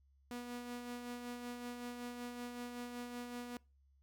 sawtooth tone with tremolo, 243 Hz, B3, 28 cents flat, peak -38 dBFS, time 0.31-3.57 s, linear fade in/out 0 ms, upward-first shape sine, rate 5.3 Hz, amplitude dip 40%, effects noise-tail reverb RT60 0.3 s tail -24 dB re dry + added 68 Hz sine -67 dBFS peak until 4.02 s

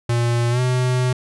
square tone with pitch glide, 118.7 to 126.49 Hz, A#2 to B2, +32 to +42 cents, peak -17 dBFS, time 0.09-1.13 s, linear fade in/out 5 ms, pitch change +110 cents, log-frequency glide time 0.5-0.6 s, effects resampled to 24000 Hz

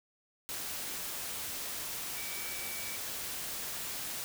sine tone in noise, 2295 Hz, D7, 40 cents flat, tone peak -45 dBFS, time 2.17-2.96 s, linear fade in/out 0 ms, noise white, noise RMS -39 dBFS, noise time 0.49-4.24 s, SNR -9 dB, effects none

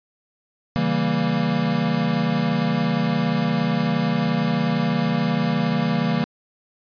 square chord, C# diminished seventh, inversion none, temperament equal, 138.59 / 164.81 / 196 / 233.1 Hz, C#3 / E3 / G3 / Bb3, 0 / 0 / 0 / 0 cents, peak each -29 / -24 / -26 / -24 dBFS, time 0.76-6.24 s, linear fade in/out 0 ms, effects resampled to 11025 Hz

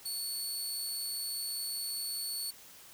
20% pulse tone, 4435 Hz, C#8, in tune, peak -29 dBFS, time 0.05-2.51 s, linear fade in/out 10 ms, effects white hiss -54 dBFS RMS until 2.93 s

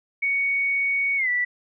sine tone with pitch glide, 2231 to 1964.8 Hz, C#7 to B6, +11 to -9 cents, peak -20 dBFS, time 0.22-1.45 s, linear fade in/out 10 ms, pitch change -220 cents, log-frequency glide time 1.17-1.29 s, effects none

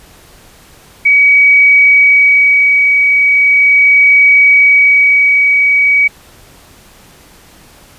sine tone with tremolo, 2266 Hz, C#7, 37 cents sharp, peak -3 dBFS, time 1.05-6.08 s, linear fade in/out 10 ms, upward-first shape sine, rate 0.38 Hz, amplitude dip 30%, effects pink hiss -41 dBFS RMS until 7.98 s + resampled to 32000 Hz

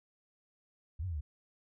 sine exponential two-way sweep, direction up then down, 65.41 to 97.1 to 68 Hz, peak -34 dBFS, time 0.99-1.21 s, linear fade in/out 10 ms, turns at 1.05 s, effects none

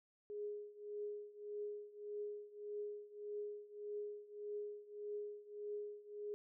sine tone with tremolo, 415.3 Hz, G#4, in tune, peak -40 dBFS, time 0.3-6.34 s, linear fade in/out 0 ms, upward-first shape triangle, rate 1.7 Hz, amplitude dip 90%, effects none

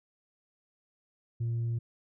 sine tone with tanh clipping, 116.54 Hz, A#2, in tune, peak -29 dBFS, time 1.4-1.79 s, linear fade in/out 10 ms, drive 1 dB, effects none

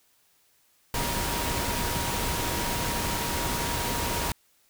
sine tone in noise, 948 Hz, A#5, 29 cents sharp, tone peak -35 dBFS, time 0.94-4.32 s, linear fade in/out 2 ms, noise pink, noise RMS -29 dBFS, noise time 0.94-4.32 s, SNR -9 dB, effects white hiss -65 dBFS RMS until 4.69 s

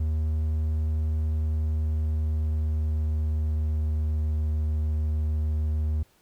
triangle tone with pitch glide, 77.78 to 76.66 Hz, D#2 to D#2, 0 to -25 cents, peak -21 dBFS, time 0-6.03 s, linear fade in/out 5 ms, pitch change -25 cents, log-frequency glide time 1.13-4.48 s, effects pink hiss -63 dBFS RMS until 6.21 s

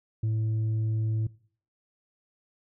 sine tone with tanh clipping, 110 Hz, A2, in tune, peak -25 dBFS, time 0.23-1.27 s, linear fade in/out 5 ms, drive 3 dB, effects noise-tail reverb RT60 0.5 s tail -21 dB re dry

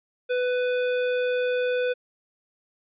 square tone, 497.6 Hz, B4, 13 cents sharp, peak -23 dBFS, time 0.29-1.94 s, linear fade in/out 20 ms, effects resampled to 8000 Hz

